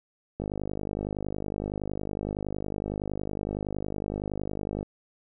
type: click train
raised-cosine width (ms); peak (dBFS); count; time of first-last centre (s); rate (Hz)
2; -18; 226; 0.4-4.829; 50.8
effects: none